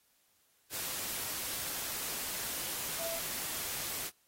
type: tone in noise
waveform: sine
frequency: 664 Hz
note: E5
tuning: 12 cents sharp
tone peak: -38 dBFS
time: 2.97-3.2 s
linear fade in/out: 50 ms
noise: white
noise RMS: -38 dBFS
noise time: 0.7-4.11 s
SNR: -3 dB
effects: white hiss -71 dBFS RMS until 4.27 s + AAC 48 kbps